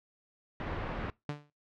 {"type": "low-pass noise", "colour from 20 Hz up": "pink", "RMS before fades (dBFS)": -37, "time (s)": [0.6, 1.1], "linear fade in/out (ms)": 0, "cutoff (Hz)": 1900, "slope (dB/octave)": 12}
{"type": "tone with exponential decay", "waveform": "sawtooth", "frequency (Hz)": 146.83, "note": "D3", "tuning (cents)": 0, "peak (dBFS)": -27, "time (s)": [1.29, 1.5], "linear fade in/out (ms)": 2, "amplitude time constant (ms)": 45}
{"effects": ["noise-tail reverb RT60 0.2 s tail -22 dB re dry", "low-pass 4000 Hz 12 dB/octave"]}